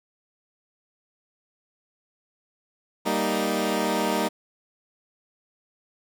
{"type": "chord", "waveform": "15% pulse", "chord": "Eb major", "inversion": "first", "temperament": "equal", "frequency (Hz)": [196, 233.1, 311.1], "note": ["G3", "Bb3", "Eb4"], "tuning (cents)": [0, 0, 0], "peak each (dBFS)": -21, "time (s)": [3.05, 4.29], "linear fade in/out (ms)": 20, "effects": []}